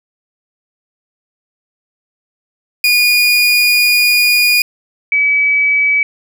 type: tone pair in turn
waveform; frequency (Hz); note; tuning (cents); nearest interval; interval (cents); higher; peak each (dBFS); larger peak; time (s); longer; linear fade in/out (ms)
30% pulse / sine; 2444 / 2286; D#7 / D7; -32 / -47; minor second; 115; first; -6 / -9; first; 2.84-4.62 / 5.12-6.03; first; 2
effects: none